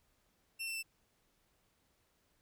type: tone with pitch steps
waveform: sawtooth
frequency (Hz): 2700 / 2683 / 2666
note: E7 / E7 / E7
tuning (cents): +41 / +30 / +19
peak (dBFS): -35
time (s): 0.59-0.83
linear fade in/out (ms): 20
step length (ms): 80
effects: pink hiss -75 dBFS RMS until 2.41 s